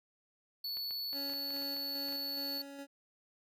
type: tone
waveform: square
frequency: 4435 Hz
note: C#8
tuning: in tune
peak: -37 dBFS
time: 0.64-2.62 s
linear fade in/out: 5 ms
type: clicks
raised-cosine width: 0.3 ms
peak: -35 dBFS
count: 11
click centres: 0.771 / 0.909 / 1.131 / 1.298 / 1.336 / 1.505 / 1.565 / 1.621 / 1.766 / 2.086 / 2.125 s
type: tone with tremolo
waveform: 25% pulse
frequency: 279.4 Hz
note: C#4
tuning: 14 cents sharp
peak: -39 dBFS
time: 1.12-2.87 s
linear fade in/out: 50 ms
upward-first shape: square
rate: 2.4 Hz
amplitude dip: 35%
effects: none